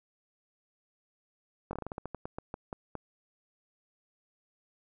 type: slowing click train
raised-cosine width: 1 ms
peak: -23 dBFS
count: 15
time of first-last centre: 1.71-2.953 s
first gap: 21 ms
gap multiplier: 1.2
effects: none